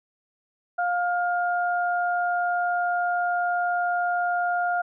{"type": "tone pair together", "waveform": "sine", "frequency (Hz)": [707, 1414], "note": ["F5", "F6"], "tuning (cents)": [21, 21], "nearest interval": "octave", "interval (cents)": 1200, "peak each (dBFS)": [-23, -27], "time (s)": [0.78, 4.82], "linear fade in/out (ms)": 10, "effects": []}